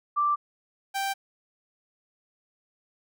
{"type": "tone pair in turn", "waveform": ["sine", "sawtooth"], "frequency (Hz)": [1174.7, 784], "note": ["D6", "G5"], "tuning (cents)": [0, 0], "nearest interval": "perfect fifth", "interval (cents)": 700, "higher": "first", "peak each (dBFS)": [-21, -23], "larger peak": "first", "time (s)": [[0.16, 0.36], [0.94, 1.14]], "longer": "neither", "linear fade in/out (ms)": 20, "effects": []}